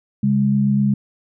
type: tone pair together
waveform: sine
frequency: 136.7 / 204.8 Hz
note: C#3 / G#3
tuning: -24 / -24 cents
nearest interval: perfect fifth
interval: 700 cents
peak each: -19 / -15 dBFS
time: 0.23-0.94 s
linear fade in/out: 5 ms
effects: none